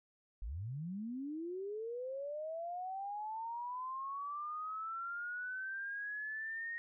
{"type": "linear sweep", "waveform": "sine", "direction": "up", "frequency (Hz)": [43.2, 1868], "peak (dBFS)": -39, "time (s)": [0.42, 6.78], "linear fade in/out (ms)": 0, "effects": []}